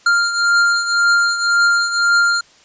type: beating tone pair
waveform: square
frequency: 1396.9 / 1398.8 Hz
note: F6 / F6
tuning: 0 / +2 cents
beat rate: 1.9 Hz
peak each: -14 / -20 dBFS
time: 0.06-2.41 s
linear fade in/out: 5 ms
effects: white hiss -49 dBFS RMS until 2.64 s + resampled to 16000 Hz